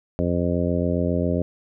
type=harmonic tone; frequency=87.31 Hz; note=F2; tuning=in tune; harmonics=1 / 2 / 3 / 4 / 5 / 6 / 7; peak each=-26 / -25 / -26 / -30 / -30 / -29 / -29 dBFS; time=0.19-1.42 s; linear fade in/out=0 ms; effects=none